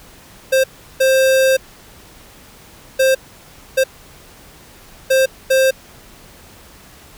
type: tone bursts at uneven times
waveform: square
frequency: 528 Hz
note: C5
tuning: 16 cents sharp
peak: -11 dBFS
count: 6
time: 0.52-0.64 / 1-1.57 / 2.99-3.15 / 3.77-3.84 / 5.1-5.26 / 5.5-5.71 s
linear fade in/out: 10 ms
effects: pink hiss -43 dBFS RMS until 7.17 s